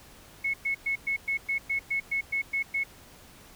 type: tone bursts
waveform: sine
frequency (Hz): 2193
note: C#7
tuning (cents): -19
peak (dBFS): -25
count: 12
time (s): 0.44-2.838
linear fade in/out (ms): 10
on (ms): 99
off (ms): 110
effects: pink hiss -52 dBFS RMS until 3.55 s